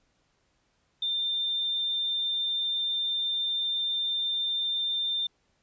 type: tone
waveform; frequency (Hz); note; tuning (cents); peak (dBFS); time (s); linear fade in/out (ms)
sine; 3593; A7; +36; -26; 1.02-5.27; 5
effects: pink hiss -71 dBFS RMS until 5.62 s + resampled to 16000 Hz